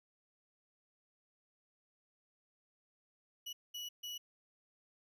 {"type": "tone bursts at uneven times", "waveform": "35% pulse", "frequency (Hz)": 2935, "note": "F#7", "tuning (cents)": -15, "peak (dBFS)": -40, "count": 3, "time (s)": [[3.46, 3.53], [3.74, 3.89], [4.03, 4.18]], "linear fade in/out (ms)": 10, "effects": []}